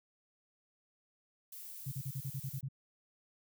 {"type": "noise", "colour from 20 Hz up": "violet", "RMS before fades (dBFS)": -48, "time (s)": [1.52, 2.61], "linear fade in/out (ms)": 5}
{"type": "tone bursts", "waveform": "sine", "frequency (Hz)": 135.2, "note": "C#3", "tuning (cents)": -43, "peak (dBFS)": -36, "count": 9, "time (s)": [1.86, 2.687], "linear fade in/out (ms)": 10, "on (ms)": 59, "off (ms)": 37}
{"effects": []}